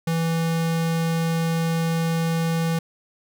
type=tone; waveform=square; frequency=164.81 Hz; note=E3; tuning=in tune; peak=-21 dBFS; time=0.07-2.79 s; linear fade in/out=5 ms; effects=none